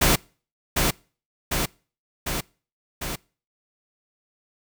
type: noise with echo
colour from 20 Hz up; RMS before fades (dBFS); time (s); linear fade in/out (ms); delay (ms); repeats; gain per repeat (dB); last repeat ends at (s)
pink; -18; 0.01-0.16; 10; 750; 4; -3; 3.16
effects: noise-tail reverb RT60 0.4 s tail -25 dB re dry